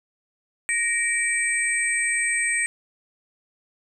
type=tone cluster; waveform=sine; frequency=1868 / 2318 / 8260 Hz; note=A#6 / D7 / C9; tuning=+3 / -23 / -23 cents; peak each=-25 dBFS; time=0.69-2.66 s; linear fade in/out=0 ms; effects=none